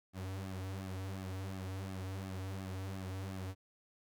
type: tone with flanger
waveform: sawtooth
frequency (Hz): 95.1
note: F#2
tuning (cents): +48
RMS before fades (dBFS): -42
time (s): 0.13-3.55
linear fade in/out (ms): 50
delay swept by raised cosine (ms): 2 to 5.7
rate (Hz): 2.8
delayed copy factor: -0.9
effects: none